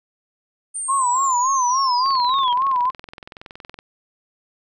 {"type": "linear sweep", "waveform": "sine", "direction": "down", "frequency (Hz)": [9000, 3136], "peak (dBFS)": -24, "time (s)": [0.74, 2.54], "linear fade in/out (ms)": 20}
{"type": "tone with vibrato", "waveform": "sine", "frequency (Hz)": 1032, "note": "C6", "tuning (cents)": -24, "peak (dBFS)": -16, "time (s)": [0.88, 2.91], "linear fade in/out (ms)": 20, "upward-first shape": "sine", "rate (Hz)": 3.5, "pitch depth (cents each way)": 110}
{"type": "click train", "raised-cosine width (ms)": 0.3, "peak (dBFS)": -21, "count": 38, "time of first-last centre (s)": [2.06, 3.789], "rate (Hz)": 21.4}
{"effects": []}